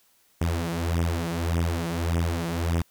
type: beating tone pair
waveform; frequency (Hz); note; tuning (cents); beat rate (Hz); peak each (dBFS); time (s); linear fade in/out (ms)
sawtooth; 83.3 / 85; E2 / F2; +19 / -46; 1.7; -23 / -23; 0.41-2.82; 5
effects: white hiss -63 dBFS RMS until 2.9 s